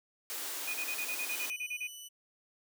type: high-pass noise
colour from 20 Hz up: white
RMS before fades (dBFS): -39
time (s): 0.3-1.5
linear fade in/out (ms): 0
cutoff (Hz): 260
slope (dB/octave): 96
type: tone bursts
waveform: sine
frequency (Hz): 2475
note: D#7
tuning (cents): -10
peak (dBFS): -34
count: 12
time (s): 0.67-1.874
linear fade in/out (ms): 10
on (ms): 71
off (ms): 32
type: tone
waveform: 15% pulse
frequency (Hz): 2976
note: F#7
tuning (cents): +9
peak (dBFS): -38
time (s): 1.3-2.09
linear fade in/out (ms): 20
effects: none